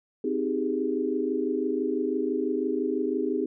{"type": "chord", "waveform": "sine", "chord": "Ab major seventh", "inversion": "first", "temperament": "just", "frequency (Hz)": [259.6, 311.5, 389.3, 415.3], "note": ["C4", "Eb4", "G4", "Ab4"], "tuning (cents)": [-13, 2, -12, 0], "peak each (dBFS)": -30, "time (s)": [0.24, 3.46], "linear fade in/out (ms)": 5, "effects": []}